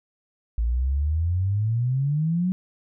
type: exponential sweep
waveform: sine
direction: up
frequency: 55 to 188.2 Hz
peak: -20 dBFS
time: 0.58-2.52 s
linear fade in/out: 0 ms
effects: none